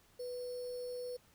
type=tone with sample-and-hold; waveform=sine; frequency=493.9 Hz; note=B4; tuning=in tune; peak=-39 dBFS; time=0.19-1.17 s; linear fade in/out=10 ms; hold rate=4900 Hz; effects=pink hiss -67 dBFS RMS until 1.34 s